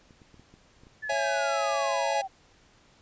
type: clicks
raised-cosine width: 3 ms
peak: -40 dBFS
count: 8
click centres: 0.108 / 0.218 / 0.343 / 0.396 / 0.54 / 0.835 / 0.869 / 1.124 s
type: linear sweep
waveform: sine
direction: down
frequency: 1753 to 749 Hz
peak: -32 dBFS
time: 1.02-2.28 s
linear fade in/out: 20 ms
type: chord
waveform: square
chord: C# minor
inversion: none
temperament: just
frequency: 554.4 / 665.2 / 831.5 Hz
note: C#5 / E5 / G#5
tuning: 0 / +16 / +2 cents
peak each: -31 dBFS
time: 1.09-2.22 s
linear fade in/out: 10 ms
effects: pink hiss -60 dBFS RMS until 3.01 s + resampled to 16000 Hz